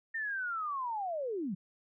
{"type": "linear sweep", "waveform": "sine", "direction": "down", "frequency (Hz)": [1833, 164.81], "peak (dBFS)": -33, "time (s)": [0.14, 1.55], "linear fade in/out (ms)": 10, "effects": []}